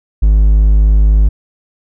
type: tone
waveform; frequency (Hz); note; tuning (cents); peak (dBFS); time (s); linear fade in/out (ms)
triangle; 51.91; G#1; 0; -3; 0.22-1.29; 10
effects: none